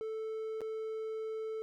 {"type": "tone with dropouts", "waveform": "triangle", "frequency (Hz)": 440, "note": "A4", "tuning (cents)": 0, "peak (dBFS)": -34, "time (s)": [0.01, 1.62], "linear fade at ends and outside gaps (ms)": 0, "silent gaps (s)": [0.607, 0.616], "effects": []}